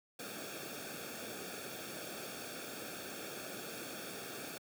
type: noise with comb filter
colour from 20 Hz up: pink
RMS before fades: -45 dBFS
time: 0.19-4.58 s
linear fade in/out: 5 ms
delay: 1 ms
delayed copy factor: -0.75
effects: high-pass 150 Hz 12 dB/octave